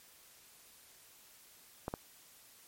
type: clicks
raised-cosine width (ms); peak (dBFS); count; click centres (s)
1; -22; 2; 1.881 / 1.939
effects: white hiss -60 dBFS RMS until 2.67 s + MP3 64 kbps